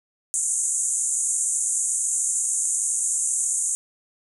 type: band-pass noise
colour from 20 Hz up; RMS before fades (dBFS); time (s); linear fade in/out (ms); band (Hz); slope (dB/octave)
pink; -24; 0.34-3.75; 0; 6600 to 9900; 96
effects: none